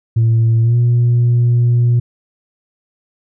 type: tone with pitch glide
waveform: sine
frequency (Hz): 114 to 120.15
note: A#2 to B2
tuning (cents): -38 to -47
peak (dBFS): -7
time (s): 0.16-2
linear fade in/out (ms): 10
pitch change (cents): +91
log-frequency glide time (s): 0.62-0.76
effects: tanh soft clip ceiling -7 dBFS

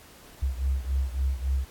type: beating tone pair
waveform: sine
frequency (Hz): 65.41 / 69.01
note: C2 / C#2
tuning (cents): 0 / -7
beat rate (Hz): 3.6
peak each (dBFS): -26 / -29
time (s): 0.42-1.65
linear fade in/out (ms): 10
effects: pink hiss -51 dBFS RMS until 1.7 s + AAC 64 kbps

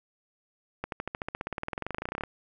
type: accelerating click train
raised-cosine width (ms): 0.5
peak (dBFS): -17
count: 29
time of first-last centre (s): 0.84-2.236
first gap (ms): 82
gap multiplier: 0.96
effects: none

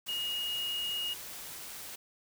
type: tone in noise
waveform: sine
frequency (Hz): 2869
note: F7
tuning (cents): +46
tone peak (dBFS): -32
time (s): 0.08-1.14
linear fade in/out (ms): 10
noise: white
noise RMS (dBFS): -44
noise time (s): 0.06-1.96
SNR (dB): +9
effects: none

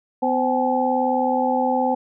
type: tone cluster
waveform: sine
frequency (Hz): 253.3 / 519 / 773 / 852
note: B3 / C5 / G5 / G#5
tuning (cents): +44 / -14 / -24 / +44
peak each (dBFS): -23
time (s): 0.22-1.95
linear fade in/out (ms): 10
effects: none

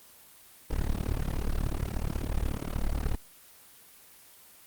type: noise with amplitude modulation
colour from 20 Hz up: brown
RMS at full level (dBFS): -25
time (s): 0.7-3.16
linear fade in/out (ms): 10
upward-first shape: sine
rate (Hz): 36.5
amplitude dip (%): 100
effects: white hiss -54 dBFS RMS until 4.66 s + Opus 24 kbps

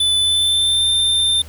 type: tone with pitch glide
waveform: square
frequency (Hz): 3499 to 3585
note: A7 to A7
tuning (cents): -10 to +32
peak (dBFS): -14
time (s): 0-1.42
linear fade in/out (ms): 5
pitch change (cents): +42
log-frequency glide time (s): 0.19-0.86
effects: added 79 Hz sine -35 dBFS peak until 1.48 s + pink hiss -43 dBFS RMS until 1.48 s

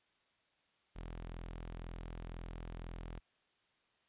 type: tone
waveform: sawtooth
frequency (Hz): 42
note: E1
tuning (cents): +33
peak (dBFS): -40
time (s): 0.95-3.2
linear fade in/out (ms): 20
effects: white hiss -75 dBFS RMS until 4.08 s + resampled to 8000 Hz

